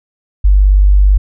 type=tone; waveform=sine; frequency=49 Hz; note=G1; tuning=in tune; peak=-4 dBFS; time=0.44-1.18 s; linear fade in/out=10 ms; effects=none